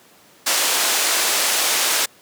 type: band-pass noise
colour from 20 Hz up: white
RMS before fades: -19 dBFS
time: 0.46-2.06 s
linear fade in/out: 10 ms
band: 370 to 9000 Hz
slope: 12 dB/octave
effects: pink hiss -50 dBFS RMS until 2.21 s + high-pass 200 Hz 12 dB/octave